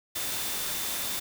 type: tone in noise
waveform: sine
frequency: 3558 Hz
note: A7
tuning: 19 cents sharp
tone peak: -41 dBFS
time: 0.15-1.2 s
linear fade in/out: 10 ms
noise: white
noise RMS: -32 dBFS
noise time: 0.15-1.2 s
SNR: -12 dB
effects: none